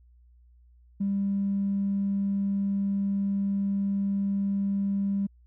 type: tone with tanh clipping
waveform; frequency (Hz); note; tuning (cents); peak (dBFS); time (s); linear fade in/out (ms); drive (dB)
triangle; 198.4; G3; +21; -24; 1-5.27; 10; 4
effects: added 60 Hz sine -54 dBFS peak until 5.46 s